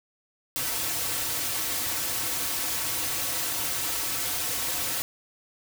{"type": "noise with comb filter", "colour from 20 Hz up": "white", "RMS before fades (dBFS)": -29, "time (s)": [0.56, 5.02], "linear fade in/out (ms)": 0, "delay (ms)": 4.9, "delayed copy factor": -0.95, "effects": []}